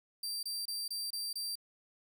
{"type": "tone bursts", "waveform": "sawtooth", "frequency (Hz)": 4699, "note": "D8", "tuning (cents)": 0, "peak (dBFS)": -33, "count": 6, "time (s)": [0.23, 1.555], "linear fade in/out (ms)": 5, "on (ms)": 200, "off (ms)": 25, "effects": []}